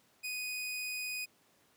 sawtooth tone, 2489 Hz, D#7, in tune, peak -33 dBFS, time 0.23-1.26 s, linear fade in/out 20 ms, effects pink hiss -68 dBFS RMS until 1.76 s + high-pass 150 Hz 12 dB/octave

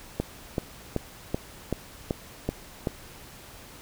click train, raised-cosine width 2 ms, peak -12 dBFS, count 8, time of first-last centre 0.2-2.872 s, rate 2.62 Hz, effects pink hiss -47 dBFS RMS until 3.81 s

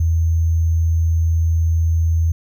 sine tone with sample-and-hold, 82.1 Hz, E2, 6 cents flat, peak -13 dBFS, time 0-2.32 s, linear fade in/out 5 ms, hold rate 6300 Hz, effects none

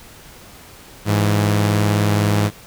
sawtooth tone pair together, 103.83 / 165.3 Hz, G#2 / E3, 0 / +5 cents, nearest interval minor sixth, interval 805 cents, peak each -11 / -19 dBFS, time 1.05-2.51 s, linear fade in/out 50 ms, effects pink hiss -42 dBFS RMS until 2.66 s

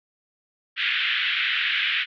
white band-pass noise, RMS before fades -24 dBFS, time 0.76-2.06 s, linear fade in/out 50 ms, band 1500 to 3400 Hz, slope 48 dB/octave, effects none

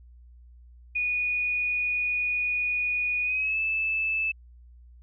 sine tone with pitch glide, 2463 to 2625 Hz, D#7 to E7, -18 to -8 cents, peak -24 dBFS, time 0.95-4.32 s, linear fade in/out 10 ms, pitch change +110 cents, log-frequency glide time 3.23-3.59 s, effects added 60 Hz sine -48 dBFS peak until 5.02 s

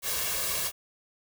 white noise with comb filter, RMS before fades -30 dBFS, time 0.02-0.72 s, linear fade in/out 50 ms, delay 1.8 ms, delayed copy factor +0.65, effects none

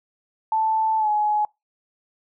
sine tone with pitch glide, 880 to 842.7 Hz, A5 to G#5, 0 to +25 cents, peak -18 dBFS, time 0.52-1.45 s, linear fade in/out 2 ms, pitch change -75 cents, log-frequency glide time 0.98-1.09 s, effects noise-tail reverb RT60 0.2 s tail -25 dB re dry

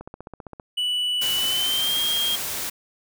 click train, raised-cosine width 1 ms, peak -23 dBFS, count 10, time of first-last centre 0.01-0.598 s, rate 15.3 Hz
triangle tone with pitch glide, 2960 to 3228 Hz, F#7 to G#7, 0 to -50 cents, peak -20 dBFS, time 0.77-2.36 s, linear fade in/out 10 ms, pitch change +150 cents, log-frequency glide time 1.36-1.98 s
white noise, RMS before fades -29 dBFS, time 1.21-2.7 s, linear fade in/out 10 ms
effects none

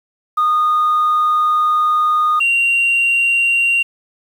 sine tone pair in turn, 1230 / 2761 Hz, D#6 / F7, -20 / -20 cents, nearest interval octave + major second, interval 1400 cents, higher second, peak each -10 dBFS, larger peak neither, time 0.37-2.4 / 2.4-3.83 s, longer first, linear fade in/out 10 ms, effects tanh soft clip ceiling -9 dBFS + 7-bit

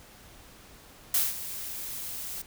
blue noise with ADSR envelope, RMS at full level -23 dBFS, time 1.14-2.42 s, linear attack 4 ms, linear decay 190 ms, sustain -14 dB, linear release 5 ms, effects pink hiss -52 dBFS RMS until 2.46 s

